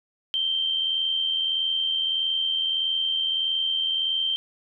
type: tone with amplitude modulation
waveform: sine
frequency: 3136 Hz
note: G7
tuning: in tune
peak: -20 dBFS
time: 0.34-4.36 s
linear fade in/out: 0 ms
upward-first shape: sine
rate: 81.6 Hz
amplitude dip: 45%
effects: none